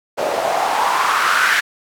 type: noise with band-pass filter sweep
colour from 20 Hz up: white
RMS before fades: -17 dBFS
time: 0.17-1.61 s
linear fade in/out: 20 ms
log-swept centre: 540 to 1700 Hz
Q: 3.8
effects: none